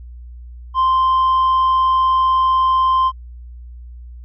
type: tone with tanh clipping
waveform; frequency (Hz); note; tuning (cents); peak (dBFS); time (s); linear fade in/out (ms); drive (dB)
sine; 1044; C6; -4; -12; 0.74-3.12; 50; 2
effects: added 60 Hz sine -32 dBFS peak until 4.24 s + MP3 48 kbps